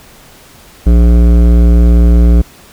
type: tone with hard clipping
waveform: sine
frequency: 58.6 Hz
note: A#1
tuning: 10 cents sharp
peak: -5 dBFS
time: 0.86-2.42 s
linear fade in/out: 10 ms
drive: 14 dB
effects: pink hiss -39 dBFS RMS until 2.72 s